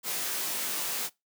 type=noise with comb filter; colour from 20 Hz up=white; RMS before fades=-32 dBFS; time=0.03-1.1 s; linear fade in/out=50 ms; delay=19 ms; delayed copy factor=-0.85; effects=noise-tail reverb RT60 0.2 s tail -22 dB re dry + high-pass 200 Hz 12 dB/octave